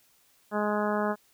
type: harmonic tone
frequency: 209.2 Hz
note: G#3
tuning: 13 cents sharp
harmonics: 1 / 2 / 3 / 4 / 5 / 6 / 7 / 8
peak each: -30 / -32 / -31 / -34 / -35 / -36 / -38 / -40 dBFS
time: 0.51-1.16 s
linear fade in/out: 50 ms
effects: white hiss -64 dBFS RMS until 1.33 s